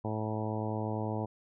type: harmonic tone with a mistuned harmonic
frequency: 108.5 Hz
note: A2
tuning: 24 cents flat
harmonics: 1 / 2 / 3 / 4 / 5 / 6 / 7 / 8 / 9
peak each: -35 / -38 / -40 / -41 / -42 / -43 / -43 / -44 / -45 dBFS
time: 0.04-1.26 s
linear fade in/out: 10 ms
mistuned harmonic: 9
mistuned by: -22 cents
effects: none